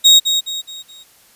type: tone with echo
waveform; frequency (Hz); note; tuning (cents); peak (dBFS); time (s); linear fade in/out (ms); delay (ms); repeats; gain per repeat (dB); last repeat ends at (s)
35% pulse; 3767; A#7; +17; -3; 0.04-0.2; 20; 210; 4; -8; 1.04
effects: white hiss -50 dBFS RMS until 1.35 s + resampled to 32000 Hz